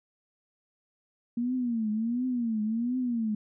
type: tone with vibrato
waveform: sine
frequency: 233.1 Hz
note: A#3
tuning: in tune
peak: -26 dBFS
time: 1.37-3.35 s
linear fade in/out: 5 ms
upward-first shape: triangle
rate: 1.4 Hz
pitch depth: 180 cents each way
effects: none